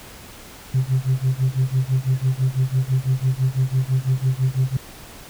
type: tone with tremolo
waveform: sine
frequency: 130.81 Hz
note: C3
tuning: in tune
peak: -12 dBFS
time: 0.74-4.77 s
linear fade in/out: 5 ms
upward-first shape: sine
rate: 6 Hz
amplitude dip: 95%
effects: tanh soft clip ceiling -12 dBFS + pink hiss -41 dBFS RMS until 5.29 s